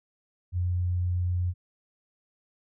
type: tone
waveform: sine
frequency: 89.2 Hz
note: F2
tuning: 37 cents sharp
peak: -24 dBFS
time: 0.52-1.54 s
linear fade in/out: 50 ms
effects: none